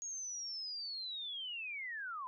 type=linear sweep; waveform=sine; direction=down; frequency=6645 to 987.8 Hz; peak=-40 dBFS; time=0.02-2.27 s; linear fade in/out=0 ms; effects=none